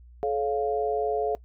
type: chord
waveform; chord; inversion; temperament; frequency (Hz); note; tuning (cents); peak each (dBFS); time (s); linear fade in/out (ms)
sine; A augmented; none; equal with one note detuned; 430.4 / 554.4 / 698.5; A4 / C#5 / E#5; -38 / 0 / 0; -26 / -32 / -28; 0.23-1.35; 0
effects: noise-tail reverb RT60 0.1 s tail -22 dB re dry + added 60 Hz sine -47 dBFS peak until 1.44 s